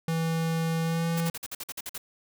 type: tone with pitch glide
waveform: square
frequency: 163.7 to 166.66 Hz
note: E3 to E3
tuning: -12 to +19 cents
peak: -26 dBFS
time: 0.08-1.3 s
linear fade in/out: 2 ms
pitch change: +31 cents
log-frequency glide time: 0.82-1.07 s
type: noise bursts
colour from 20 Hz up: white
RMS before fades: -36 dBFS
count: 10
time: 1.17-1.98 s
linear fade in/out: 5 ms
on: 36 ms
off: 50 ms
effects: none